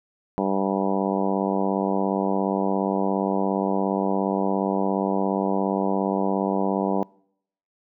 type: harmonic tone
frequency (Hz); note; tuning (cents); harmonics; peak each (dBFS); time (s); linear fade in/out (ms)
97.2; G2; -14; 2 / 3 / 4 / 5 / 6 / 7 / 8 / 9 / 10; -26 / -28 / -29 / -30 / -31 / -31 / -32 / -33 / -33; 0.38-7.03; 0
effects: noise-tail reverb RT60 0.7 s tail -25 dB re dry